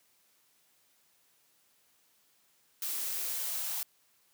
blue noise with high-pass filter sweep, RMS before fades -35 dBFS, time 2.82-3.83 s, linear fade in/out 2 ms, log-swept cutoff 250 to 830 Hz, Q 2.4, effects white hiss -69 dBFS RMS until 4.33 s + high-pass 100 Hz 12 dB/octave

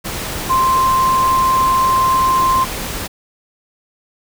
sine tone in noise, 1046.5 Hz, C6, in tune, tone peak -11 dBFS, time 0.49-2.65 s, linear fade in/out 20 ms, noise pink, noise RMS -24 dBFS, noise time 0.04-3.08 s, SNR +10 dB, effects none

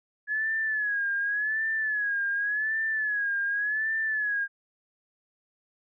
sine tone with vibrato, 1692 Hz, G#6, 32 cents sharp, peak -25 dBFS, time 0.27-4.48 s, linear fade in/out 50 ms, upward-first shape sine, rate 0.88 Hz, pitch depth 88 cents each way, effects none

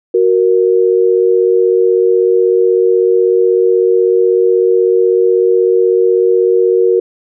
sine tone pair together, 370 / 466.2 Hz, F#4 / A#4, 0 / 0 cents, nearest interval major third, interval 400 cents, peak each -10 dBFS, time 0.14-7 s, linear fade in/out 5 ms, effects none

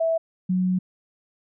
sine tone pair in turn, 655 / 183.8 Hz, E5 / F#3, -11 / -11 cents, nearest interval octave + minor seventh, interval 2200 cents, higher first, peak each -19 dBFS, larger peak neither, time 0-0.18 / 0.49-0.79 s, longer second, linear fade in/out 10 ms, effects none

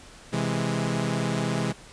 sawtooth chord, C augmented, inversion none, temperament equal, 130.81 / 164.81 / 207.7 Hz, C3 / E3 / G#3, 0 / 0 / 0 cents, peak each -25 dBFS, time 0.32-1.73 s, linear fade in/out 20 ms, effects pink hiss -48 dBFS RMS until 1.92 s + resampled to 22050 Hz

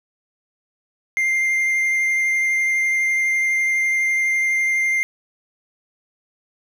triangle tone with vibrato, 2100 Hz, C7, 6 cents sharp, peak -15 dBFS, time 1.17-5.03 s, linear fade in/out 0 ms, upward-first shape sine, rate 12 Hz, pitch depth 9 cents each way, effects none

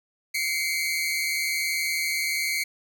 sawtooth tone pair together, 2093 / 2254 Hz, C7 / C#7, 0 / +28 cents, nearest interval minor second, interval 128 cents, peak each -24 dBFS, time 0.34-2.64 s, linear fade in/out 10 ms, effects none

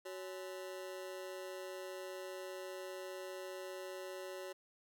40% pulse ring-modulated tone, 466.2 Hz, A#4, in tune, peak -40 dBFS, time 0.05-4.53 s, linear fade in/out 10 ms, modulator 92.5 Hz, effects none

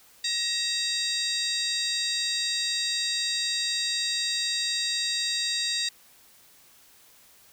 harmonic tone with a mistuned harmonic, 944 Hz, A#5, 22 cents sharp, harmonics 2 / 3 / 4 / 5 / 6 / 7 / 8 / 9, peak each -35 / -40 / -29 / -30 / -40 / -41 / -35 / -41 dBFS, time 0.24-5.89 s, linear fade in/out 5 ms, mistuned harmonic 3, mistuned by -100 cents, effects white hiss -56 dBFS RMS until 7.52 s

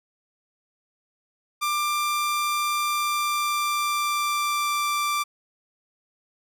sawtooth tone with pitch glide, 1187 to 1176.1 Hz, D6 to D6, +18 to +2 cents, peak -19 dBFS, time 1.61-5.24 s, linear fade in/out 20 ms, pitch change -16 cents, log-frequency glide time 2.83-4.85 s, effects none

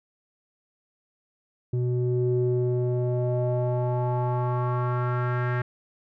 square tone with low-pass filter sweep, 123.5 Hz, B2, in tune, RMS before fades -25 dBFS, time 1.73-5.62 s, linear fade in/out 5 ms, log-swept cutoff 280 to 1700 Hz, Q 3.5, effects none

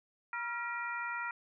harmonic tone with a mistuned harmonic, 477.6 Hz, A#4, 42 cents sharp, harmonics 2 / 3 / 4 / 5, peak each -41 / -38 / -42 / -44 dBFS, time 0.33-1.31 s, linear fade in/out 2 ms, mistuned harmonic 3, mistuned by -58 cents, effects none

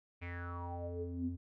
square tone with low-pass filter sweep, 87.31 Hz, F2, in tune, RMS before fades -41 dBFS, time 0.21-1.37 s, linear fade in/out 20 ms, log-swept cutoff 2400 to 200 Hz, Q 8.6, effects none

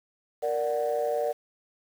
sine chord, Bb augmented, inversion none, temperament equal, 466.2 / 587.3 / 740 Hz, Bb4 / D5 / F#5, 0 / 0 / 0 cents, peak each -28 / -27 / -31 dBFS, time 0.42-1.33 s, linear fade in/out 20 ms, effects tanh soft clip ceiling -18 dBFS + 8-bit

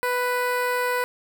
15% pulse tone with notch filter, 494.8 Hz, B4, 3 cents sharp, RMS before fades -24 dBFS, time 0.03-1.04 s, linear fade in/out 0 ms, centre 6100 Hz, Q 0.92, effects none

